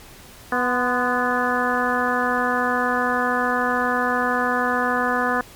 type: harmonic tone with a mistuned harmonic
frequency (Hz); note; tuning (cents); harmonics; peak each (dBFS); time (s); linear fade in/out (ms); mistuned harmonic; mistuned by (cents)
246.9; B3; 0; 1 / 2 / 3 / 4 / 5 / 6 / 7; -26 / -26 / -26 / -26 / -26 / -26 / -26; 0.52-5.41; 2; 4; +57
effects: pink hiss -44 dBFS RMS until 5.55 s + MP3 96 kbps